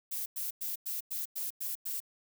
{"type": "noise bursts", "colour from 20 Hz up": "violet", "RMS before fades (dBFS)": -36, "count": 8, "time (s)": [0.11, 2.003], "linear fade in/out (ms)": 10, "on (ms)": 150, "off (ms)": 99, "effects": []}